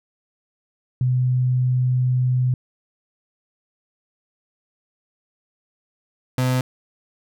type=tone pair in turn; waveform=sine / 35% pulse; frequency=126.5 / 127.67 Hz; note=B2 / C3; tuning=+42 / -42 cents; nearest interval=unison; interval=16 cents; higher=second; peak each=-16 dBFS; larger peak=neither; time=1.01-2.54 / 6.38-6.61 s; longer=first; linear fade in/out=2 ms; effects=none